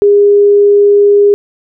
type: tone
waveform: sine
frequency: 407.5 Hz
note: G#4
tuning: 33 cents flat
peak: -3 dBFS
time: 0.02-1.34 s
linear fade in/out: 0 ms
effects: none